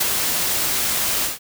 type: noise with ADSR envelope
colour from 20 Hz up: white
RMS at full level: -17 dBFS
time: 0-1.39 s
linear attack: 11 ms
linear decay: 24 ms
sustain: -4 dB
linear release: 150 ms
effects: none